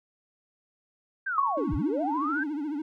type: linear two-way sweep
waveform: sine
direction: down then up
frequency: 1621 to 32.7 to 1621 Hz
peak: -27 dBFS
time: 1.26-2.44 s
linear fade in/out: 10 ms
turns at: 1.74 s
type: tone with exponential decay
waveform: sine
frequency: 1108.7 Hz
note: C#6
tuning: in tune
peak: -19 dBFS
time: 1.38-1.94 s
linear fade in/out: 2 ms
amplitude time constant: 120 ms
type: tone with vibrato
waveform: triangle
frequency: 296.6 Hz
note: D4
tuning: 17 cents sharp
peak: -27 dBFS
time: 1.57-2.82 s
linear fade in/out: 5 ms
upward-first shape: triangle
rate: 14 Hz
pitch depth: 140 cents each way
effects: none